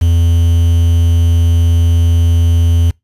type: tone with quantisation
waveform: triangle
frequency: 84.4 Hz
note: E2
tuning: 41 cents sharp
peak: -5 dBFS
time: 0.01-2.91 s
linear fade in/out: 10 ms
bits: 5
effects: noise-tail reverb RT60 0.2 s tail -25 dB re dry + resampled to 32000 Hz